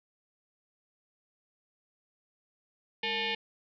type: tone with frequency modulation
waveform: sine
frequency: 203.6 Hz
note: G#3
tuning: 34 cents flat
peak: -29 dBFS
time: 3.03-3.35 s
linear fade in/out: 5 ms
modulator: 664 Hz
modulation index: 5.1
effects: none